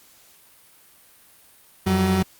35% pulse tone pair together, 89.1 / 189.18 Hz, F2 / F#3, +35 / +39 cents, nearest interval octave + minor second, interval 1304 cents, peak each -22 / -17 dBFS, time 1.86-2.23 s, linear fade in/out 10 ms, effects white hiss -53 dBFS RMS until 2.39 s + Opus 48 kbps

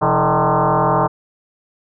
sine tone with frequency modulation, 130.81 Hz, C3, in tune, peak -12 dBFS, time 0.01-1.08 s, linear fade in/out 20 ms, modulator 152 Hz, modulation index 7.2, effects none

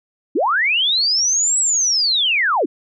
sine linear two-way sweep, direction up then down, 234.8 to 7902 to 234.8 Hz, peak -14 dBFS, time 0.35-2.66 s, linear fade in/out 10 ms, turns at 1.59 s, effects none

